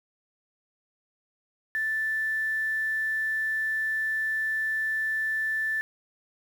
sine tone with quantisation, 1760 Hz, A6, in tune, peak -25 dBFS, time 1.75-5.81 s, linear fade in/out 0 ms, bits 8, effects none

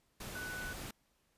sine tone in noise, 1489 Hz, F#6, 11 cents sharp, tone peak -41 dBFS, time 0.35-0.73 s, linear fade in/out 5 ms, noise pink, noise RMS -45 dBFS, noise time 0.2-0.91 s, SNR +1 dB, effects pink hiss -75 dBFS RMS until 1.37 s + resampled to 32000 Hz

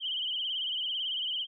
sine tone with vibrato, 3058 Hz, G7, 44 cents flat, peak -30 dBFS, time 0-1.47 s, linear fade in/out 50 ms, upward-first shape triangle, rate 18 Hz, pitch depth 110 cents each way, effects none

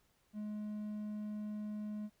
triangle tone, 210.8 Hz, G#3, 26 cents sharp, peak -37 dBFS, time 0.33-2.1 s, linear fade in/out 50 ms, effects pink hiss -74 dBFS RMS until 2.2 s

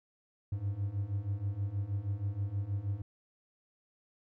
triangle beating tone pair, 96.5 / 102.8 Hz, G2 / G#2, -27 / -17 cents, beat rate 6.3 Hz, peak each -35 / -32 dBFS, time 0.52-3.02 s, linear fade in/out 5 ms, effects none

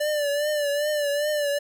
square tone with vibrato, 587.3 Hz, D5, in tune, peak -23 dBFS, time 0-1.59 s, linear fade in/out 10 ms, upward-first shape triangle, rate 2.5 Hz, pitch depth 64 cents each way, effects none

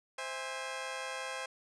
15% pulse chord, C augmented, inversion none, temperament just, 523.3 / 654.1 / 817.6 Hz, C5 / E5 / G#5, 0 / -14 / -27 cents, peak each -34 / -39 / -37 dBFS, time 0.18-1.46 s, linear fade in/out 5 ms, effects resampled to 24000 Hz

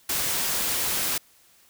white noise, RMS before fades -26 dBFS, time 0.09-1.18 s, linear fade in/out 5 ms, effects white hiss -58 dBFS RMS until 1.69 s

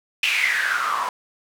white noise with band-pass filter sweep, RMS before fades -22 dBFS, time 0.23-1.09 s, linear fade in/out 2 ms, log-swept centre 2700 to 960 Hz, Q 8.8, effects none

